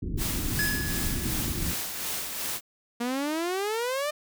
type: low-pass noise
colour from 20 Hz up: pink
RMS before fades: -31 dBFS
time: 0.02-1.74 s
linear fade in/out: 5 ms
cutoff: 360 Hz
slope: 48 dB/octave
type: noise with tremolo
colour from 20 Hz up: white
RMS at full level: -31 dBFS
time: 0.17-2.61 s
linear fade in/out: 50 ms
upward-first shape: sine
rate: 2.7 Hz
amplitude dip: 40%
type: tone with exponential decay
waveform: square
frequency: 1692 Hz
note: G#6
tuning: 32 cents sharp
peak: -25 dBFS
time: 0.59-1.61 s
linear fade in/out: 1 ms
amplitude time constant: 220 ms
type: exponential sweep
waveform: sawtooth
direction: up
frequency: 234.2 to 610 Hz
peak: -23 dBFS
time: 3-4.11 s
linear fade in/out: 10 ms
effects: none